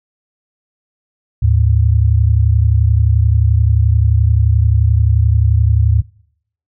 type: tone pair together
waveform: sine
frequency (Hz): 76 / 107.48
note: D#2 / A2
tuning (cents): -40 / -40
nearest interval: tritone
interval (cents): 600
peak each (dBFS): -11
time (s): 1.42-6.02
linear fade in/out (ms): 10
effects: noise-tail reverb RT60 0.7 s tail -25 dB re dry